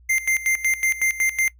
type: tone with tremolo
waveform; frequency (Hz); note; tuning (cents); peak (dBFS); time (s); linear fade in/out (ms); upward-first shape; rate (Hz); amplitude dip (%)
square; 2093; C7; 0; -18; 0.09-1.49; 10; square; 5.4; 80
effects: noise-tail reverb RT60 0.1 s tail -20 dB re dry + added 60 Hz sine -48 dBFS peak until 1.59 s